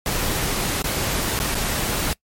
pink noise with dropouts, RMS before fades -23 dBFS, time 0.06-2.13 s, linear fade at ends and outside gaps 1 ms, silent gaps 0.82-0.842 / 1.391-1.4 / 1.546-1.551 s, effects noise-tail reverb RT60 0.1 s tail -23 dB re dry + MP3 64 kbps

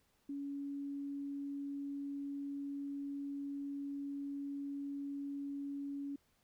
sine tone, 281.4 Hz, C#4, 26 cents sharp, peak -39 dBFS, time 0.29-6.16 s, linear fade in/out 5 ms, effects pink hiss -75 dBFS RMS until 6.43 s

